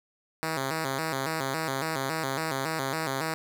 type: tone with vibrato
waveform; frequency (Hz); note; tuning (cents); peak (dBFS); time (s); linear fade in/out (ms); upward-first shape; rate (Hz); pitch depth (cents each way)
5% pulse; 146.83; D3; 0; -17; 0.43-3.34; 0; square; 3.6; 150
effects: none